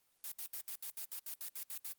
blue noise bursts, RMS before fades -43 dBFS, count 12, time 0.24-1.924 s, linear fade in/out 2 ms, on 78 ms, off 68 ms, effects white hiss -75 dBFS RMS until 1.98 s + Opus 24 kbps

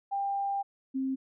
sine tone pair in turn, 795 / 265.3 Hz, G5 / C4, +24 / +24 cents, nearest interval octave + perfect fifth, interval 1900 cents, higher first, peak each -28 dBFS, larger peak neither, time 0.11-0.63 / 0.94-1.16 s, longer first, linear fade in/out 20 ms, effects none

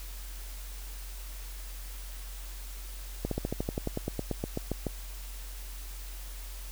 slowing click train, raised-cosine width 2 ms, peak -17 dBFS, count 17, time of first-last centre 3.25-4.867 s, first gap 63 ms, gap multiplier 1.06, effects added 45 Hz sine -39 dBFS peak until 6.71 s + white hiss -48 dBFS RMS until 6.71 s

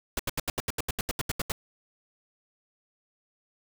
pink noise bursts, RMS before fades -29 dBFS, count 14, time 0.17-1.52 s, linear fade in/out 2 ms, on 24 ms, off 78 ms, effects none

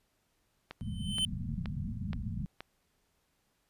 click train, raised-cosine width 0.3 ms, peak -25 dBFS, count 5, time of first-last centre 0.71-2.606 s, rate 2.11 Hz
square tone with exponential growth, 3064 Hz, G7, 40 cents flat, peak -26 dBFS, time 0.81-1.25 s, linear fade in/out 1 ms, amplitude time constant 95 ms
white low-pass noise, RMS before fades -37 dBFS, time 0.81-2.46 s, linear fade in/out 0 ms, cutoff 230 Hz, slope 96 dB/octave
effects pink hiss -75 dBFS RMS until 3.69 s + resampled to 32000 Hz

